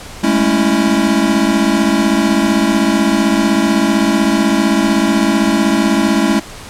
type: chord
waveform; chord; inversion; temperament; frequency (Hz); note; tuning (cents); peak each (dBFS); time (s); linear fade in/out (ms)
square; A major seventh; third; equal with one note detuned; 204.2 / 220 / 277.2 / 329.6; G#3 / A3 / C#4 / E4; -29 / 0 / 0 / 0; -17; 0.23-6.4; 10
effects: pink hiss -32 dBFS RMS until 6.69 s + low-pass 10000 Hz 12 dB/octave